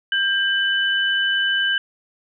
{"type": "tone pair together", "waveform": "sine", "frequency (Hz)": [1588.9, 2996], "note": ["G6", "F#7"], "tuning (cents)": [23, 21], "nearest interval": "major seventh", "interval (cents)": 1098, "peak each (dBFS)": [-19, -21], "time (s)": [0.12, 1.78], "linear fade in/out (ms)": 2, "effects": []}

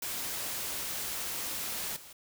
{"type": "noise with level steps", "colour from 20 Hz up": "white", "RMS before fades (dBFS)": [-36, -50], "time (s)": [0.02, 2.13], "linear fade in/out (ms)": 5, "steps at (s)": 1.96, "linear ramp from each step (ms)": 5, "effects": []}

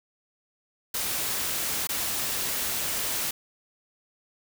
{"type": "noise with dropouts", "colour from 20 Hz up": "white", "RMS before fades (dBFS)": -29, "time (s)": [0.94, 3.31], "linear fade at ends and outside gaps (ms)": 5, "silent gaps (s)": [1.872, 1.89], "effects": []}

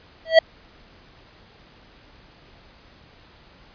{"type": "tone with exponential growth", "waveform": "square", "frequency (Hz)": 649, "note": "E5", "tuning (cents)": -27, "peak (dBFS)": -6, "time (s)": [0.25, 0.39], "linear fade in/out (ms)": 5, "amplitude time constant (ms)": 30, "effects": ["pink hiss -51 dBFS RMS until 3.74 s", "resampled to 11025 Hz"]}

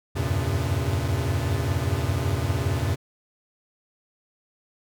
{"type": "tone cluster", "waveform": "square", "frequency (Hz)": [80.2, 92.5, 97.6, 116.7, 134.6], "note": ["E2", "F#2", "G2", "A#2", "C3"], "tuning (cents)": [-47, 0, -7, 2, 49], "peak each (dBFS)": -30, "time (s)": [0.15, 2.96], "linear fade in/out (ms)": 20, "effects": []}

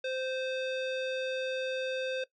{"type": "tone with low-pass filter", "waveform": "square", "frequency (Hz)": 520, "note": "C5", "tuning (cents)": -11, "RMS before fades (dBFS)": -34, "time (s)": [0.04, 2.24], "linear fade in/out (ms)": 5, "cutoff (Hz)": 3500, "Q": 2.4, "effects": ["noise-tail reverb RT60 0.1 s tail -18 dB re dry"]}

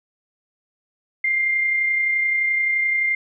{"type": "tone with amplitude modulation", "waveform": "sine", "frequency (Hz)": 2100, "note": "C7", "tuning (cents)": 6, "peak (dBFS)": -16, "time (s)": [1.24, 3.15], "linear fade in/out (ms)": 5, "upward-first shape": "sine", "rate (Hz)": 31.6, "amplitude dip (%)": 30, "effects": []}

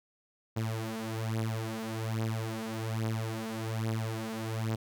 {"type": "beating tone pair", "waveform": "sawtooth", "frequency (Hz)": [110.9, 112.1], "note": ["A2", "A2"], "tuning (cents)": [14, 33], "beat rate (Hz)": 1.2, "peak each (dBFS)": -31, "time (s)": [0.56, 4.76], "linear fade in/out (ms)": 10, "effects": []}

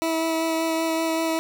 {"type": "tone with vibrato", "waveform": "20% pulse", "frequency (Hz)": 324.9, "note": "E4", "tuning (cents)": -25, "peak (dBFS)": -17, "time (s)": [0.02, 1.39], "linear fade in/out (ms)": 0, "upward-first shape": "sine", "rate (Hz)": 5.2, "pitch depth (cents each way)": 11, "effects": []}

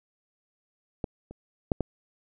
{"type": "clicks", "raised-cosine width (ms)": 2, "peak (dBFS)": [-16, -29, -10, -13], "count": 4, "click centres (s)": [1.042, 1.31, 1.718, 1.807], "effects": []}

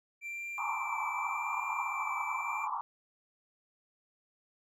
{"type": "tone with vibrato", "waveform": "triangle", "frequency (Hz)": 2349, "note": "D7", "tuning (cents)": 0, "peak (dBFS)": -36, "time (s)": [0.21, 2.68], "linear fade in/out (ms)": 50, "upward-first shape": "triangle", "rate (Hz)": 0.88, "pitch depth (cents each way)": 19}
{"type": "band-pass noise", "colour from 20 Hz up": "pink", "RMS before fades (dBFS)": -36, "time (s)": [0.58, 2.81], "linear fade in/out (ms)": 0, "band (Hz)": [830, 1200], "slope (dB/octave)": 96}
{"effects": []}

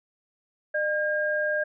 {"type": "tone pair together", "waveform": "sine", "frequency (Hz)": [604.9, 1615], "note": ["D#5", "G#6"], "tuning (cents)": [-49, -49], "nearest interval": "octave + perfect fourth", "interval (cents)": 1700, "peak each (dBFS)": -26, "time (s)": [0.74, 1.64], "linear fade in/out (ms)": 10, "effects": []}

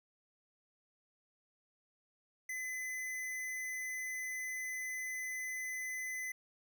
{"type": "tone", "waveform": "square", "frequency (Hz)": 2022, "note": "B6", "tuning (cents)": 40, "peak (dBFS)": -39, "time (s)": [2.49, 6.32], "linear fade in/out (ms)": 5, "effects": []}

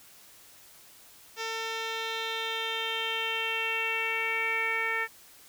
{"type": "tone with low-pass filter sweep", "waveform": "10% pulse", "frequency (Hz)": 450, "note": "A4", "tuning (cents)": 39, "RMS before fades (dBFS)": -31, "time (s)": [1.36, 5.08], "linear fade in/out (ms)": 50, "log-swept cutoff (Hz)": [4900, 2000], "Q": 5.3, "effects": ["white hiss -54 dBFS RMS until 5.48 s"]}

